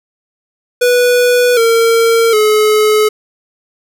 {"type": "tone with pitch steps", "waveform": "square", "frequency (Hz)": [491, 458.1, 427.4], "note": ["B4", "A#4", "G#4"], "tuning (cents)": [-10, -30, 50], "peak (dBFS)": -8, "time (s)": [0.81, 3.09], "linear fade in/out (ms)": 10, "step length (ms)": 760, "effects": []}